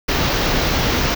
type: band-stop noise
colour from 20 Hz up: pink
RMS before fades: -18 dBFS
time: 0.08-1.15 s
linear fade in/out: 10 ms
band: 6200 to 15000 Hz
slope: 48 dB/octave
effects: none